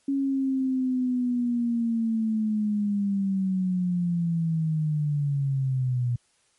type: linear sweep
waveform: sine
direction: down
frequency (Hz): 277.2 to 120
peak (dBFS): -22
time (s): 0.08-6.16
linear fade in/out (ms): 5
effects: white hiss -66 dBFS RMS until 6.58 s + MP3 48 kbps